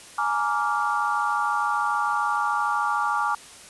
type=chord; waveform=sine; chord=Bb dominant seventh; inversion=third; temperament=just; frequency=839.1 / 932.3 / 1165.4 / 1398.5 Hz; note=Ab5 / Bb5 / D6 / F6; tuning=+18 / 0 / -14 / +2 cents; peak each=-27 / -29 / -25 / -28 dBFS; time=0.18-3.35 s; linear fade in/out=5 ms; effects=white hiss -45 dBFS RMS until 3.69 s + resampled to 24000 Hz